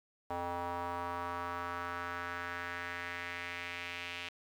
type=tone with band-pass filter sweep; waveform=square; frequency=87.31 Hz; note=F2; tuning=in tune; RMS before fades=-40 dBFS; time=0.3-4.29 s; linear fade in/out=5 ms; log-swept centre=820 to 2700 Hz; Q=2.6; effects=10-bit